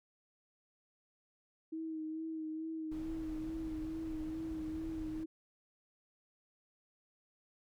sine tone with vibrato, 317.6 Hz, D#4, 36 cents sharp, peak -38 dBFS, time 1.72-5.26 s, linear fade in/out 10 ms, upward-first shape sine, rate 2.3 Hz, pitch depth 28 cents each way
brown noise, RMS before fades -48 dBFS, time 2.91-5.24 s, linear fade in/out 10 ms
effects none

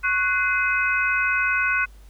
sine tone cluster, 1102 / 1487 / 2067 / 2537 Hz, C#6 / F#6 / C7 / D#7, -11 / +8 / -22 / +33 cents, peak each -28 / -21 / -28 / -25 dBFS, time 0.03-1.86 s, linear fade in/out 20 ms, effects added 50 Hz sine -43 dBFS peak until 2.09 s + pink hiss -57 dBFS RMS until 2.09 s

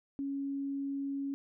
sine tone, 277.2 Hz, C#4, in tune, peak -33 dBFS, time 0.19-1.34 s, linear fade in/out 0 ms, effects none

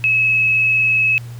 sine tone with vibrato, 2579 Hz, E7, 39 cents flat, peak -12 dBFS, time 0.04-1.18 s, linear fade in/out 0 ms, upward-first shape sine, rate 20 Hz, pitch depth 17 cents each way, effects added 119 Hz sine -29 dBFS peak until 1.39 s + pink hiss -45 dBFS RMS until 1.39 s

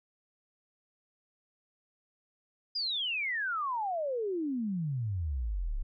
sine exponential sweep, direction down, 5020 to 30.87 Hz, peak -30 dBFS, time 2.75-5.83 s, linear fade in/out 10 ms, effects none

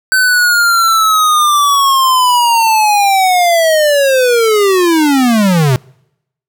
square linear sweep, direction down, 1534 to 121.6 Hz, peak -8 dBFS, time 0.12-5.76 s, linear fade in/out 0 ms, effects noise-tail reverb RT60 0.8 s tail -26 dB re dry

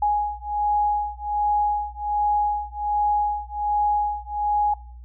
sine beating tone pair, 830.6 / 831.9 Hz, G#5 / G#5, 0 / +3 cents, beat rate 1.3 Hz, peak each -23 dBFS, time 0.02-4.74 s, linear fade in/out 5 ms, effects noise-tail reverb RT60 0.5 s tail -19 dB re dry + added 60 Hz sine -38 dBFS peak until 5.04 s

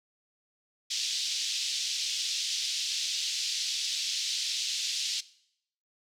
white band-pass noise, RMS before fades -32 dBFS, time 0.9-5.21 s, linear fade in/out 10 ms, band 3100 to 5700 Hz, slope 24 dB/octave, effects noise-tail reverb RT60 0.7 s tail -19 dB re dry

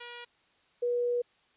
5% pulse / sine tone pair in turn, 480 / 484.2 Hz, B4 / B4, -49 / -34 cents, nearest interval unison, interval 15 cents, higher second, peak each -29 / -26 dBFS, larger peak second, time 0-0.25 / 0.82-1.22 s, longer second, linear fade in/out 10 ms, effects white hiss -67 dBFS RMS until 1.56 s + resampled to 8000 Hz

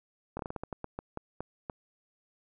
slowing click train, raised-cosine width 1 ms, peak -22 dBFS, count 13, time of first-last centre 0.37-1.698 s, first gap 23 ms, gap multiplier 1.26, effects none

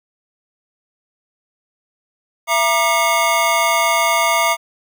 square tone cluster, 670 / 946 / 1197 / 2178 Hz, E5 / A#5 / D6 / C#7, +28 / +25 / +33 / -31 cents, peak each -20 dBFS, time 2.47-4.57 s, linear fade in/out 50 ms, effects none

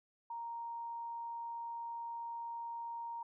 sine tone, 932.3 Hz, A#5, in tune, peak -40 dBFS, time 0.3-3.23 s, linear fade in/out 5 ms, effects none

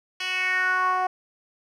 10% pulse tone with band-pass filter sweep, 369.7 Hz, F#4, 1 cent flat, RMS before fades -24 dBFS, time 0.2-1.07 s, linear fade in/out 5 ms, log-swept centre 3400 to 800 Hz, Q 3.8, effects none

